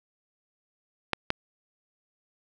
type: clicks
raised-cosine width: 0.3 ms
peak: -8 dBFS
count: 2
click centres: 1.133 / 1.304 s
effects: none